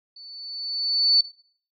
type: tone with level ramp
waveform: sine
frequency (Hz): 4490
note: C#8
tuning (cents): +21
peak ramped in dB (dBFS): -41 to -12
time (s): 0.16-1.21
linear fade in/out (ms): 5
effects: noise-tail reverb RT60 0.5 s tail -19 dB re dry + MP3 96 kbps